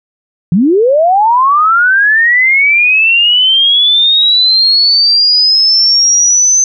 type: linear sweep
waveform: sine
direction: up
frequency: 154.6 to 6200 Hz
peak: -5 dBFS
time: 0.52-6.64 s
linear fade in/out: 2 ms
effects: none